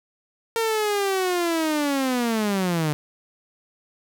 sawtooth linear sweep, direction down, 460 to 146.2 Hz, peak -17 dBFS, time 0.56-2.93 s, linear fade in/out 0 ms, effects none

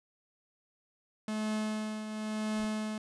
45% pulse tone with tremolo, 215.3 Hz, A3, 37 cents flat, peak -30 dBFS, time 1.28-2.98 s, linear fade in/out 2 ms, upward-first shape triangle, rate 0.96 Hz, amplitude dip 60%
brown noise with exponential growth, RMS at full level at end -44 dBFS, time 2.49-2.65 s, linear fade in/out 5 ms, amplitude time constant 33 ms
effects resampled to 24000 Hz

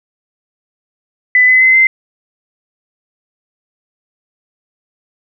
sine tone with pitch steps, 2000 / 2024 / 2049 / 2074 Hz, B6 / B6 / C7 / C7, +21 / +42 / -37 / -16 cents, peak -5 dBFS, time 1.35-1.87 s, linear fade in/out 2 ms, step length 130 ms, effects none

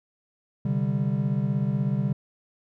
triangle chord, C suspended second, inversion none, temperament just, 130.81 / 147.16 / 196.22 Hz, C3 / D3 / G3, 0 / +4 / +2 cents, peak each -25 dBFS, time 0.65-2.13 s, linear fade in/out 5 ms, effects none

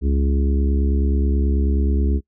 harmonic tone, 69.3 Hz, C#2, in tune, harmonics 1 / 3 / 4 / 5 / 6, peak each -16 / -26 / -28 / -30 / -32 dBFS, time 0.01-2.21 s, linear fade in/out 50 ms, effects noise-tail reverb RT60 0.1 s tail -24 dB re dry

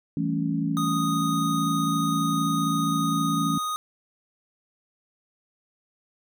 sine chord, A dominant seventh, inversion second, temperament equal with one note detuned, 164.81 / 196 / 220 / 278.8 Hz, E3 / G3 / A3 / C#4, 0 / 0 / 0 / +10 cents, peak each -27 / -33 / -30 / -27 dBFS, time 0.17-3.58 s, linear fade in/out 2 ms
square tone, 1243 Hz, D#6, 2 cents flat, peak -27 dBFS, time 0.77-3.76 s, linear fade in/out 0 ms
effects none

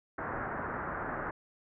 white low-pass noise, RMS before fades -37 dBFS, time 0.18-1.31 s, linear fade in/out 5 ms, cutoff 1700 Hz, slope 48 dB/octave, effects none

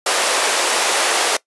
pink high-pass noise, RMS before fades -17 dBFS, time 0.06-1.37 s, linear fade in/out 5 ms, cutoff 440 Hz, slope 24 dB/octave, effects noise-tail reverb RT60 0.1 s tail -20 dB re dry + resampled to 24000 Hz

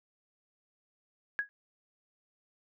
sine tone with exponential decay, 1661.2 Hz, G#6, in tune, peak -24 dBFS, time 1.39-1.49 s, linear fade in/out 0 ms, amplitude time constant 21 ms, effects none

